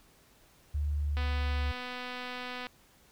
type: tone with pitch glide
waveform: sine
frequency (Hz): 73.42 to 72.08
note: D2 to D2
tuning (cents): 0 to -32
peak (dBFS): -28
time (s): 0.74-1.72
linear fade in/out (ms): 10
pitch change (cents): -32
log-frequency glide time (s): 0.93-1.54
type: click train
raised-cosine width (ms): 0.3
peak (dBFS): -24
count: 374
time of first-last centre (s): 1.17-2.668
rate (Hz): 249
effects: pink hiss -62 dBFS RMS until 3.11 s